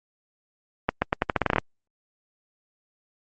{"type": "accelerating click train", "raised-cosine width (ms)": 0.5, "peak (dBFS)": -5, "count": 12, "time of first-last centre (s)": [0.89, 1.583], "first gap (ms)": 130, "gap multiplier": 0.84, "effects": ["Opus 32 kbps"]}